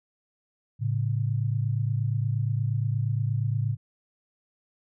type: tone pair together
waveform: sine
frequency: 110 / 138.5 Hz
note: A2 / C#3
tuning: 0 / -1 cents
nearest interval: major third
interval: 399 cents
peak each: -25 / -28 dBFS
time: 0.79-3.77 s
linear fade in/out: 50 ms
effects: none